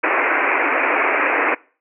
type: band-pass noise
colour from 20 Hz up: white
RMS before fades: -18 dBFS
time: 0.03-1.55 s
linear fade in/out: 10 ms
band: 270 to 2500 Hz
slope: 96 dB/octave
effects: noise-tail reverb RT60 0.4 s tail -23 dB re dry